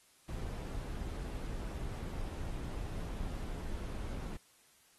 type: noise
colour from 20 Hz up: brown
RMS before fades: -40 dBFS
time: 0.28-4.37 s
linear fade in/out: 10 ms
effects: white hiss -66 dBFS RMS until 4.98 s + AAC 32 kbps